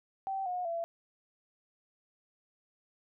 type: tone with pitch steps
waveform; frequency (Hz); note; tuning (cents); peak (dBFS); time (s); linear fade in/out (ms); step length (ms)
sine; 774 / 722.2 / 673.8; G5 / F#5 / E5; -22 / -42 / +38; -32; 0.27-0.84; 0; 190
effects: none